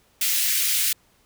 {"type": "high-pass noise", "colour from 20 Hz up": "white", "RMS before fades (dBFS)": -22, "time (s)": [0.21, 0.93], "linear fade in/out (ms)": 5, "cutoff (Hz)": 1900, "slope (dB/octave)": 24, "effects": ["pink hiss -61 dBFS RMS until 1.25 s"]}